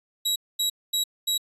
sawtooth tone bursts, 3868 Hz, B7, 37 cents flat, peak -19 dBFS, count 4, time 0.25-1.38 s, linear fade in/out 10 ms, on 110 ms, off 230 ms, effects resampled to 32000 Hz

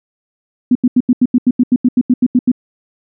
sine tone bursts, 248.4 Hz, B3, 10 cents sharp, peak -6 dBFS, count 15, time 0.71-2.517 s, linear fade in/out 5 ms, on 43 ms, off 83 ms, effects none

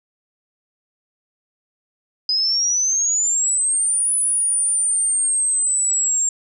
sine exponential two-way sweep, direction up then down, 4978 to 9970 to 7410 Hz, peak -16 dBFS, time 2.29-6.29 s, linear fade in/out 2 ms, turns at 4.15 s, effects none

